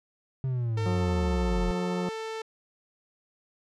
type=linear sweep; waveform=triangle; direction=down; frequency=134.2 to 39.57 Hz; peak=-24 dBFS; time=0.44-1.71 s; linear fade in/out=0 ms
type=tone with pitch glide; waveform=sawtooth; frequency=451.5 to 443.7 Hz; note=A4 to A4; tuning=+45 to +14 cents; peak=-29 dBFS; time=0.77-2.42 s; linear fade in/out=5 ms; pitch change=-31 cents; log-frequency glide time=0.88-1.05 s
type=harmonic tone; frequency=180.2 Hz; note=F#3; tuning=45 cents flat; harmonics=1 / 2 / 3 / 4 / 5 / 6 / 7; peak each=-29 / -35 / -38 / -43 / -44 / -49 / -45 dBFS; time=0.86-2.09 s; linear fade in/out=0 ms
effects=low-pass 6000 Hz 12 dB/octave